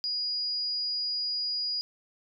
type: tone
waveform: sine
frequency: 4890 Hz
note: D#8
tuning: 31 cents flat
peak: -28 dBFS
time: 0.04-1.81 s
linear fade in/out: 0 ms
effects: none